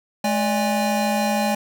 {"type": "tone cluster", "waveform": "square", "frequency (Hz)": [212.7, 585, 820], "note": ["G#3", "D5", "G#5"], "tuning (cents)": [42, -7, -22], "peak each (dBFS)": [-23, -26, -24], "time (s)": [0.24, 1.55], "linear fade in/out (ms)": 5, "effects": []}